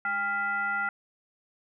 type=tone with frequency modulation; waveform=sine; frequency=1396.9 Hz; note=F6; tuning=in tune; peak=-26 dBFS; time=0.05-0.89 s; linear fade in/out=2 ms; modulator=595 Hz; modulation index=0.83; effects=none